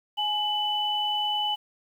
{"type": "tone pair together", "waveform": "sine", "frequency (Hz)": [839, 2990], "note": ["G#5", "F#7"], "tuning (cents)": [17, 17], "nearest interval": "octave + minor seventh", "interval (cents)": 2200, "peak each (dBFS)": [-28, -26], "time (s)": [0.17, 1.56], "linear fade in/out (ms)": 20, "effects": ["9-bit"]}